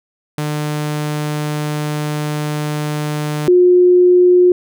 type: tone pair in turn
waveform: sawtooth / sine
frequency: 150 / 359.1 Hz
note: D3 / F4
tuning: +37 / +48 cents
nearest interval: octave + minor third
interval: 1511 cents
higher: second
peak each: -14 / -6 dBFS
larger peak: second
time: 0.38-3.48 / 3.48-4.52 s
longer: first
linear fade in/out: 2 ms
effects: none